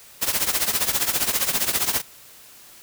white noise with tremolo, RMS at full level -19 dBFS, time 0.21-2.02 s, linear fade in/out 20 ms, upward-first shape triangle, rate 15 Hz, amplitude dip 85%, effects white hiss -47 dBFS RMS until 2.82 s

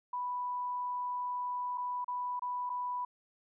sine tone with dropouts, 987.8 Hz, B5, in tune, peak -33 dBFS, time 0.13-3.05 s, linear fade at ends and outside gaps 5 ms, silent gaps 1.776-1.779 / 2.045-2.08 / 2.395-2.42 / 2.695-2.699 s, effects none

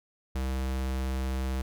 square tone, 65.41 Hz, C2, in tune, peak -29 dBFS, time 0.35-1.62 s, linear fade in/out 5 ms, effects none

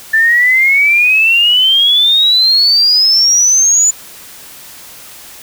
sine exponential sweep, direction up, 1760 to 7040 Hz, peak -6 dBFS, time 0.13-3.91 s, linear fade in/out 10 ms, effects white hiss -34 dBFS RMS until 5.42 s

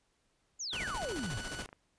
sine exponential sweep, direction down, 7160 to 95.6 Hz, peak -36 dBFS, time 0.59-1.39 s, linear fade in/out 20 ms
sawtooth tone, 1481 Hz, F#6, 1 cent sharp, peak -39 dBFS, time 0.71-1.66 s, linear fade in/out 50 ms
pink noise with tremolo, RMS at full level -40 dBFS, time 0.73-1.66 s, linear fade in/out 0 ms, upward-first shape square, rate 14 Hz, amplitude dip 55%
clicks, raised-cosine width 0.5 ms, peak -35 dBFS, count 3, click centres 1.657 / 1.69 / 1.729 s
effects pink hiss -75 dBFS RMS until 1.98 s + resampled to 22050 Hz

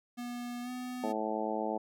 square tone with pitch glide, 242.4 to 250.2 Hz, B3 to B3, -32 to +23 cents, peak -38 dBFS, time 0.17-1.13 s, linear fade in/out 20 ms, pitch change +55 cents, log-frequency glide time 0.62-0.7 s
harmonic tone, 108.8 Hz, A2, 19 cents flat, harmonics 2 / 3 / 4 / 5 / 6 / 7 / 8, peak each -39 / -39 / -39 / -39 / -39 / -39 / -39 dBFS, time 1.03-1.78 s, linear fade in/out 10 ms
effects none

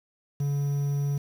triangle tone, 142.2 Hz, C#3, 45 cents sharp, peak -22 dBFS, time 0.4-1.18 s, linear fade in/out 5 ms, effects 8-bit

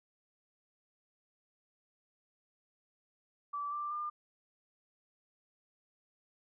sine tone with pitch steps, 1158 / 1179.6 / 1201.6 Hz, D6 / D6 / D6, -25 / +7 / +39 cents, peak -35 dBFS, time 3.53-4.1 s, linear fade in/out 10 ms, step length 190 ms, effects none

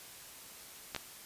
clicks, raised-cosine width 0.2 ms, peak -18 dBFS, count 2, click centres 0.948 / 0.963 s, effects white hiss -51 dBFS RMS until 1.25 s + resampled to 32000 Hz

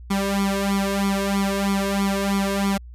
sawtooth tone with flanger, 197.5 Hz, G3, 13 cents sharp, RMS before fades -22 dBFS, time 0.1-2.78 s, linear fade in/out 10 ms, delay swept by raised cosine 0.88 to 1.88 ms, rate 3.1 Hz, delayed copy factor +0.95, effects added 60 Hz sine -37 dBFS peak until 2.94 s + resampled to 32000 Hz

